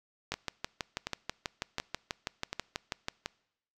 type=two click trains; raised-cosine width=0.2 ms; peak=-15 / -16 dBFS; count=18 / 5; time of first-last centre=0.32-3.084 / 0.34-3.26 s; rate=6.15 / 1.37 Hz; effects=noise-tail reverb RT60 0.8 s tail -24 dB re dry